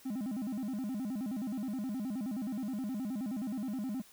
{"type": "tone with vibrato", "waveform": "triangle", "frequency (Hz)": 233.1, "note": "A#3", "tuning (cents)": 0, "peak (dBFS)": -32, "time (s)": [0.05, 4.02], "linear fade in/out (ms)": 10, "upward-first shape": "square", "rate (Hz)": 9.5, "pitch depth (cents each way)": 210, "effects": ["white hiss -59 dBFS RMS until 4.12 s"]}